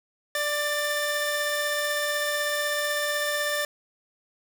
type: tone pair together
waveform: sawtooth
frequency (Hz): 589 / 1783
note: D5 / A6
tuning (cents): +5 / +22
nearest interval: octave + perfect fifth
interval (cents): 1917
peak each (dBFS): -24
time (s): 0.35-3.65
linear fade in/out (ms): 2
effects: none